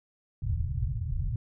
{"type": "low-pass noise", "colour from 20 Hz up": "white", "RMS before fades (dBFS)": -30, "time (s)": [0.42, 1.36], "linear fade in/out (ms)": 2, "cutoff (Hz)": 130, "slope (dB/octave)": 48, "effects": []}